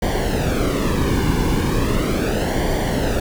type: noise with flanger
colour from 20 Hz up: brown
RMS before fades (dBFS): -19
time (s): 0.02-3.2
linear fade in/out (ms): 5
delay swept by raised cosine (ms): 0.76 to 1.58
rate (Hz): 0.37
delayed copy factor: -0.7
effects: none